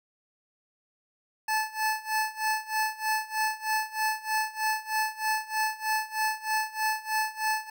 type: tone with tremolo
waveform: 25% pulse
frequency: 869 Hz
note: A5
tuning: 22 cents flat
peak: -20 dBFS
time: 1.48-7.7 s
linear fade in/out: 5 ms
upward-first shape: sine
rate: 3.2 Hz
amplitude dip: 90%
effects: none